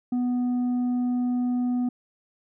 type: tone with tanh clipping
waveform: sine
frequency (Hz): 246.9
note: B3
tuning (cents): 0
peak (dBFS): -23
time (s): 0.12-1.89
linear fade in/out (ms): 5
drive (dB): 4
effects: none